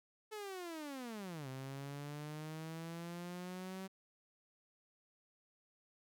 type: linear two-way sweep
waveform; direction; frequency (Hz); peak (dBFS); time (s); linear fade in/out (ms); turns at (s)
sawtooth; down then up; 437 to 130.3 to 191.6; -40; 0.31-3.88; 20; 1.48
effects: none